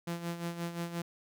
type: tone with tremolo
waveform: sawtooth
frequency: 170.6 Hz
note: F3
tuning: 40 cents flat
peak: -29 dBFS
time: 0.07-1.02 s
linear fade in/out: 5 ms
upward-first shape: sine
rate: 5.7 Hz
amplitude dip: 65%
effects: none